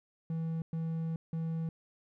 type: tone bursts at uneven times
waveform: triangle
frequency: 162.9 Hz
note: E3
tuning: 20 cents flat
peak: -30 dBFS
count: 3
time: 0.3-0.62 / 0.73-1.16 / 1.33-1.69 s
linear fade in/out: 2 ms
effects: none